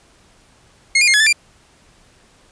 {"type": "tone with pitch steps", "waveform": "sawtooth", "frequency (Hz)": [2155, 2416, 2132, 1694, 1761, 2378], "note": ["C#7", "D7", "C7", "G#6", "A6", "D7"], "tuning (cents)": [-49, 48, 32, 34, 1, 21], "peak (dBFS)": -7, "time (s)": [0.95, 1.328], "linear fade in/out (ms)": 5, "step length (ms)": 63, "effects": ["pink hiss -52 dBFS RMS until 2.51 s", "resampled to 22050 Hz"]}